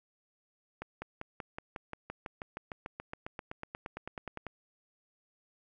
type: accelerating click train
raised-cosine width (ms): 0.5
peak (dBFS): -24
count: 27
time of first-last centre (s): 0.82-4.467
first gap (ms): 200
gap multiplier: 0.97
effects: none